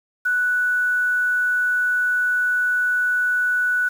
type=tone with quantisation; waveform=sine; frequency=1480 Hz; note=F#6; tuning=in tune; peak=-17 dBFS; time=0.25-3.89 s; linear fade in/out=10 ms; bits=7; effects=none